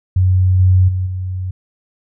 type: tone with level steps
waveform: sine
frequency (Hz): 92.5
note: F#2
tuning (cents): 0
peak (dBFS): -9 / -7 / -15 / -19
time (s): 0.16-1.51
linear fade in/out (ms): 5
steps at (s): 0.59 / 0.88 / 1.06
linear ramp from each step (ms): 10
effects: none